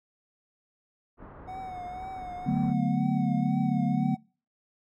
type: low-pass noise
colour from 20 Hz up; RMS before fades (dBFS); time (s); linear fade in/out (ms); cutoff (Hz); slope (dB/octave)
pink; -46; 1.17-2.75; 50; 1400; 24
type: tone with vibrato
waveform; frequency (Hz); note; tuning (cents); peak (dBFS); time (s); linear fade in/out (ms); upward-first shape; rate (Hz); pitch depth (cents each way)
triangle; 738; F#5; -5; -34; 1.47-4.17; 20; triangle; 2; 60
type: chord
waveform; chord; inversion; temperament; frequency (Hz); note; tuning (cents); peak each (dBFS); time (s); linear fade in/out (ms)
sine; B minor seventh; first; equal; 146.83 / 185 / 220 / 246.9; D3 / F#3 / A3 / B3; 0 / 0 / 0 / 0; -29; 2.46-4.15; 10
effects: noise-tail reverb RT60 0.4 s tail -26 dB re dry